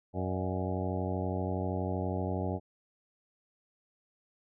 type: harmonic tone with a mistuned harmonic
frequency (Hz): 92.5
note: F#2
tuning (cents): 0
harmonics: 1 / 2 / 3 / 4 / 5 / 6 / 7 / 8 / 9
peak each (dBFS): -34 / -37 / -39 / -40 / -41 / -42 / -42 / -43 / -44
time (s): 0.13-2.6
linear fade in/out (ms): 50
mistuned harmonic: 6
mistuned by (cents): +73
effects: none